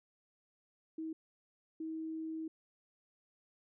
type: tone bursts at uneven times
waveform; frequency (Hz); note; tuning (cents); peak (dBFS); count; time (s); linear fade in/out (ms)
sine; 319.7; D#4; +47; -38; 2; 0.98-1.13 / 1.8-2.48; 5
effects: none

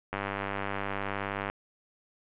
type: click train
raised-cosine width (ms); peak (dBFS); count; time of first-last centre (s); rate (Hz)
0.5; -17; 137; 0.13-1.5; 99.3
effects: resampled to 8000 Hz + 8-bit

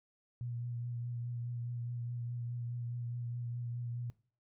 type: tone with vibrato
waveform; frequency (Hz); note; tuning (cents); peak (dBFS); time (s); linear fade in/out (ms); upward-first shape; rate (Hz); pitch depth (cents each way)
sine; 120; B2; -49; -37; 0.41-4.1; 0; triangle; 4.8; 27
effects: noise-tail reverb RT60 0.4 s tail -19 dB re dry

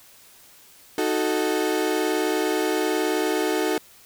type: chord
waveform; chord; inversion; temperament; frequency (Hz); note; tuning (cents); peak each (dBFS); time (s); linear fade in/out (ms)
35% pulse; D# diminished; none; equal; 311.1 / 370 / 440; D#4 / F#4 / A4; 0 / 0 / 0; -24; 0.98-3.78; 2
effects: white hiss -51 dBFS RMS until 4.05 s

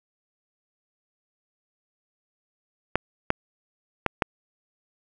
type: clicks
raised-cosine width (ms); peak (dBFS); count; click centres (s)
0.5; -5; 4; 2.956 / 3.304 / 4.063 / 4.222
effects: none

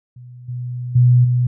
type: tone with level steps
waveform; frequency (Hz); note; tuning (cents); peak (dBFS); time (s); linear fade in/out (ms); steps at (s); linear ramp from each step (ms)
sine; 123.47; B2; 0; -35 / -23 / -8 / -13; 0.16-1.47; 5; 0.48 / 0.95 / 1.24; 10
effects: none

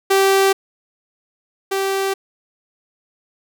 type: tone pair in turn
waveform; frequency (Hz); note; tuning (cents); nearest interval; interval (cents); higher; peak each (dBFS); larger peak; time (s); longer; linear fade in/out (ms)
sawtooth; 388.9 / 388.9; G4 / G4; -14 / -14; unison; 0; neither; -8 / -14; first; 0.1-0.53 / 1.71-2.14; neither; 10
effects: none

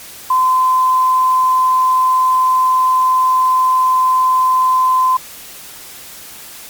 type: tone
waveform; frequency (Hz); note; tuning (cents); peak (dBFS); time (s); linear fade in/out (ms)
sine; 1027; C6; -33; -9; 0.3-5.17; 5
effects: white hiss -34 dBFS RMS until 6.69 s + MP3 96 kbps

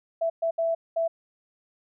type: tone bursts at uneven times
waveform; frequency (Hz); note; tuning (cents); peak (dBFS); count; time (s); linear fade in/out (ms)
sine; 662; E5; +7; -22; 4; 0.21-0.3 / 0.42-0.51 / 0.58-0.75 / 0.96-1.08; 10
effects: none

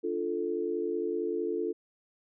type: chord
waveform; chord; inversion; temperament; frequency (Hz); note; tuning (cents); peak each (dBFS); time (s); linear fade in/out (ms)
sine; D minor; none; equal; 293.7 / 349.2 / 440; D4 / F4 / A4; 0 / 0 / 0; -37 / -32 / -32; 0.03-1.73; 20
effects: none

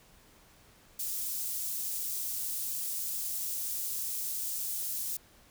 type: high-pass noise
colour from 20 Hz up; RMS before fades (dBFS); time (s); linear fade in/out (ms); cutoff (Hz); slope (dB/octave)
white; -35; 0.99-5.17; 5; 7000; 12
effects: pink hiss -60 dBFS RMS until 5.5 s

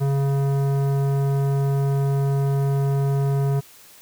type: tone with tanh clipping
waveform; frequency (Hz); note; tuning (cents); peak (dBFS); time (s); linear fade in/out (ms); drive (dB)
sine; 138.59; C#3; 0; -20; 0-3.61; 20; 15
effects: white hiss -48 dBFS RMS until 4.01 s

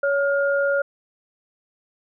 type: tone pair together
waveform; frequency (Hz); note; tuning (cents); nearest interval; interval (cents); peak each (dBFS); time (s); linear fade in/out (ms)
sine; 560.9 / 1416; C#5 / F6; +20 / +23; octave + major third; 1603; -19 / -23; 0.03-0.82; 5
effects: none

